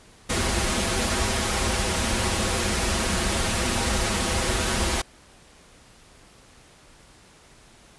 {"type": "noise with comb filter", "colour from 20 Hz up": "pink", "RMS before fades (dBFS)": -24, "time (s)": [0.29, 5.02], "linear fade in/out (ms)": 10, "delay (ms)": 6.8, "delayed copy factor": -0.7, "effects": ["pink hiss -52 dBFS RMS until 7.98 s", "resampled to 24000 Hz"]}